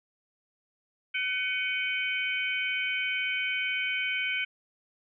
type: tone cluster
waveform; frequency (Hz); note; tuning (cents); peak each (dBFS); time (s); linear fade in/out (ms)
sine; 1513 / 2243 / 2481 / 3059; F#6 / C#7 / D#7 / G7; +38 / +20 / -6 / -43; -34 / -30 / -35 / -35; 1.14-4.45; 10
effects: none